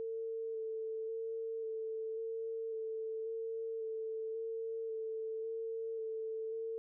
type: tone with vibrato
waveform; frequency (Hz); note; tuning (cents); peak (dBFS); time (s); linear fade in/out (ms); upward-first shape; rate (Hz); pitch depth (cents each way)
sine; 447.2; A4; +28; -37; 0-6.78; 0; square; 0.92; 13
effects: none

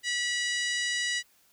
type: harmonic tone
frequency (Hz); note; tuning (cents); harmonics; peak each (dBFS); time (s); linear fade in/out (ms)
973; B5; -26; 2 / 3 / 4 / 5 / 6 / 7 / 8 / 9; -30 / -34 / -36 / -38 / -40 / -41 / -42 / -43; 0.03-1.23; 50
effects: white hiss -64 dBFS RMS until 1.52 s

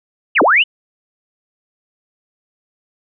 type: linear two-way sweep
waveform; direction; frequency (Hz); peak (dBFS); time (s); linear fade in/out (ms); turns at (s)
sine; down then up; 3086 to 238.9 to 3086; -8; 0.35-0.64; 20; 0.42
effects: none

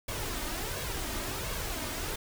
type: noise with flanger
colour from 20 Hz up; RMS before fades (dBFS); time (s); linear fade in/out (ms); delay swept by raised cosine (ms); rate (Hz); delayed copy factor
pink; -35; 0.08-2.16; 5; 1.8 to 3.3; 1.4; +0.55
effects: none

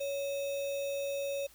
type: tone with sample-and-hold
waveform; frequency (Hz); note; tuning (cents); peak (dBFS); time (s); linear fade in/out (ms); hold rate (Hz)
sine; 559; C#5; +14; -32; 0-1.47; 10; 3150
effects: added 60 Hz sine -66 dBFS peak until 1.54 s + white hiss -60 dBFS RMS until 1.54 s

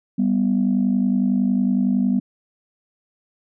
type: tone pair together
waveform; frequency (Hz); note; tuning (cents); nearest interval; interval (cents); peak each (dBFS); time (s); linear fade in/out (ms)
sine; 196 / 246.9; G3 / B3; 0 / 0; major third; 400; -18; 0.18-2.2; 10
effects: tanh soft clip ceiling -10 dBFS

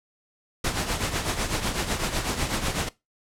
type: noise with tremolo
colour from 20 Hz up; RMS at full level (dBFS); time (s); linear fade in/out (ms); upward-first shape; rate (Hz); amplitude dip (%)
pink; -24; 0.64-2.89; 5; triangle; 8; 70
effects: noise-tail reverb RT60 0.2 s tail -19 dB re dry + low-pass 10000 Hz 12 dB/octave

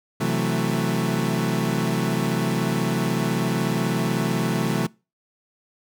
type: chord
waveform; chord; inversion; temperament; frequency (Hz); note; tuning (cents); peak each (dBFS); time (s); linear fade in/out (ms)
30% pulse; F# half-diminished seventh; second; equal with one note detuned; 130.81 / 164.81 / 185 / 221; C3 / E3 / F#3 / A3; 0 / 0 / 0 / +8; -24; 0.2-4.87; 10
effects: noise-tail reverb RT60 0.3 s tail -24 dB re dry

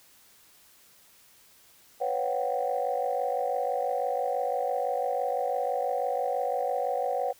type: tone cluster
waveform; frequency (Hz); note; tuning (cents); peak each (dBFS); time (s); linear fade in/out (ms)
sine; 498.5 / 556 / 723 / 769; B4 / C#5 / F#5 / G5; +16 / +5 / -40 / -33; -31; 2-7.33; 20
effects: tanh soft clip ceiling -17 dBFS + white hiss -58 dBFS RMS until 7.39 s

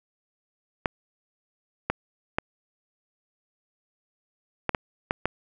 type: clicks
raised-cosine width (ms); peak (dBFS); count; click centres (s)
0.5; -8; 7; 0.858 / 1.9 / 2.385 / 4.693 / 4.748 / 5.109 / 5.256
effects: none

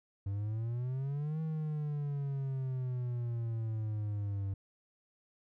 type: exponential two-way sweep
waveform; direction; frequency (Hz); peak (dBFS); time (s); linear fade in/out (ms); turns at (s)
triangle; up then down; 97.1 to 160 to 97.1; -31; 0.26-4.54; 5; 1.41
effects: none

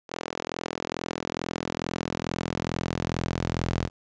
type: tone with high-pass filter sweep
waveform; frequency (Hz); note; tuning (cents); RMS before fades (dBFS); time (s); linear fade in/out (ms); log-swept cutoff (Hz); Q
sawtooth; 42.29; E1; +45; -31; 0.08-3.9; 50; 440 to 89; 0.95
effects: resampled to 16000 Hz + 9-bit

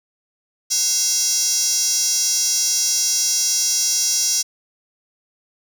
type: tone with high-pass filter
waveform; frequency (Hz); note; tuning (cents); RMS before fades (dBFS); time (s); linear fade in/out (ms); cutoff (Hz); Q
square; 301.6; D4; +46; -19; 0.7-4.43; 20; 5700; 4.8
effects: none

